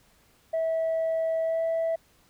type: tone with pitch glide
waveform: sine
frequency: 650 to 656.4 Hz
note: E5 to E5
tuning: -24 to -8 cents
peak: -22 dBFS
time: 0.53-1.96 s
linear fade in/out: 10 ms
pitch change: +16 cents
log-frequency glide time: 1.42-1.62 s
effects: tanh soft clip ceiling -22 dBFS + pink hiss -62 dBFS RMS until 2.29 s